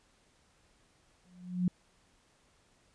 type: tone with exponential growth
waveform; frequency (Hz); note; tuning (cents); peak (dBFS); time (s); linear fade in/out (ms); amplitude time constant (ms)
sine; 180; F#3; -47; -23; 1.25-1.68; 2; 92
effects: pink hiss -68 dBFS RMS until 2.94 s + resampled to 22050 Hz